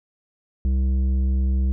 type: tone with tanh clipping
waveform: sine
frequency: 65.41 Hz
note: C2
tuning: in tune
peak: -19 dBFS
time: 0.65-1.72 s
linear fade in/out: 0 ms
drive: 9 dB
effects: none